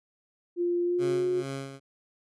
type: tone with pitch glide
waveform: sine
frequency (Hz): 349.2 to 363.2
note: F4 to F#4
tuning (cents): 0 to -32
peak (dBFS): -24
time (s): 0.56-1.44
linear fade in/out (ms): 50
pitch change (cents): +68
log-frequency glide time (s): 0.84-1.17
type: tone with tremolo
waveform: 15% pulse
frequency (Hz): 136.5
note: C#3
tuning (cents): -26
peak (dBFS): -26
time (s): 0.98-1.8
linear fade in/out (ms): 50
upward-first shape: sine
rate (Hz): 2.3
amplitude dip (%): 65
effects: resampled to 24000 Hz